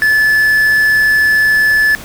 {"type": "tone with quantisation", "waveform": "triangle", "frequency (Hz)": 1733, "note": "A6", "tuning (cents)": -27, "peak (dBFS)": -6, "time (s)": [0.02, 1.95], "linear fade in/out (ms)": 0, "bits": 5, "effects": ["pink hiss -31 dBFS RMS until 2.04 s"]}